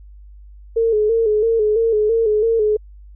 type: tone with vibrato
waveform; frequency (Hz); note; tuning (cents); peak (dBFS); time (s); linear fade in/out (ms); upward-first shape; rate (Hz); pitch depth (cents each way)
sine; 440; A4; 0; -13; 0.76-2.77; 10; square; 3; 62
effects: added 50 Hz sine -38 dBFS peak until 3.15 s